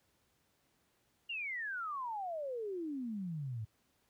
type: exponential sweep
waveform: sine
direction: down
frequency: 2868 to 104.1 Hz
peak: -37 dBFS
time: 1.29-3.65 s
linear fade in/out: 10 ms
effects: pink hiss -75 dBFS RMS until 4.09 s + high-pass 60 Hz 12 dB/octave